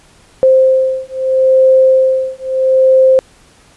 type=beating tone pair; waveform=sine; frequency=523.3 / 524.07 Hz; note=C5 / C5; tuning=0 / +3 cents; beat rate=0.77 Hz; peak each=-10 dBFS; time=0.43-3.19 s; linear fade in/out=0 ms; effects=pink hiss -46 dBFS RMS until 3.76 s + resampled to 24000 Hz